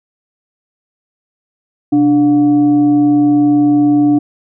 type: tone with frequency modulation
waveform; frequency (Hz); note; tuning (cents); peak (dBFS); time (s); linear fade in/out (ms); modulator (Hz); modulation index
sine; 293.7; D4; 0; -7; 1.92-4.19; 10; 423; 0.33
effects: none